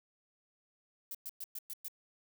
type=noise bursts; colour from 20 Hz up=violet; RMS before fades=-42 dBFS; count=6; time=1.11-1.882 s; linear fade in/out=2 ms; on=37 ms; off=110 ms; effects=none